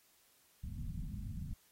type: low-pass noise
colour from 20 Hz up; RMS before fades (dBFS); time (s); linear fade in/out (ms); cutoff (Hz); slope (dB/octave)
pink; -42; 0.63-1.54; 10; 220; 48
effects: white hiss -69 dBFS RMS until 1.71 s + AAC 48 kbps